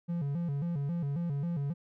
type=tone with vibrato; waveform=triangle; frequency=155.56 Hz; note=D#3; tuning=in tune; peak=-28 dBFS; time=0.08-1.74 s; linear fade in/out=20 ms; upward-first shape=square; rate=3.7 Hz; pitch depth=170 cents each way; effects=none